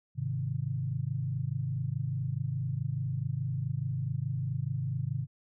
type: chord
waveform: sine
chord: Ab major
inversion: none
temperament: equal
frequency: 103.83 / 130.81 / 155.56 Hz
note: Ab2 / C3 / Eb3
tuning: 0 / 0 / 0 cents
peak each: -36 / -32 / -36 dBFS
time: 0.15-5.27 s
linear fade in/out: 50 ms
effects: none